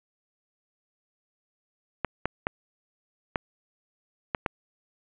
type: clicks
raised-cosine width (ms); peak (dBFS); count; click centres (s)
0.5; -10; 6; 2.047 / 2.256 / 2.469 / 3.358 / 4.348 / 4.462
effects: resampled to 8000 Hz + 7-bit